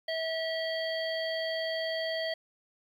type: harmonic tone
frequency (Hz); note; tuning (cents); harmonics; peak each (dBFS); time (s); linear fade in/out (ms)
648; E5; -30; 1 / 3 / 5 / 7; -32 / -37 / -39 / -40; 0.08-2.34; 5
effects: 10-bit